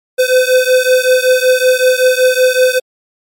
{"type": "beating tone pair", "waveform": "square", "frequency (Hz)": [507, 512.3], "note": ["B4", "C5"], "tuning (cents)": [45, -37], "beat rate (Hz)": 5.3, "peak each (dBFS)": [-11, -12], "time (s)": [0.18, 2.8], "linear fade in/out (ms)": 20, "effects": ["MP3 64 kbps"]}